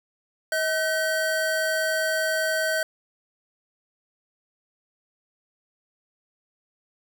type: tone pair together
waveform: square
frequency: 636.4 / 1525 Hz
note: D#5 / G6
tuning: +39 / -48 cents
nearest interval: octave + minor third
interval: 1513 cents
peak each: -26 / -26 dBFS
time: 0.52-2.83 s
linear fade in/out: 2 ms
effects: none